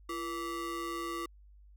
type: ring-modulated tone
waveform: square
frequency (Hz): 409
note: G#4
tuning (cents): -26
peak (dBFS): -33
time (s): 0.09-1.26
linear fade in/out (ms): 5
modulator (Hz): 749
effects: added 50 Hz sine -54 dBFS peak until 1.76 s